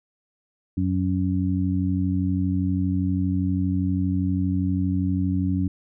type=harmonic tone; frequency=92.5 Hz; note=F#2; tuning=in tune; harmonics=1 / 2 / 3; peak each=-24 / -25 / -25 dBFS; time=0.77-5.68 s; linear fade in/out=5 ms; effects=none